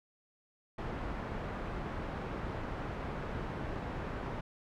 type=low-pass noise; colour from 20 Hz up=pink; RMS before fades=-39 dBFS; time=0.78-4.41 s; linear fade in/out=5 ms; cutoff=1500 Hz; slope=12 dB/octave; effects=none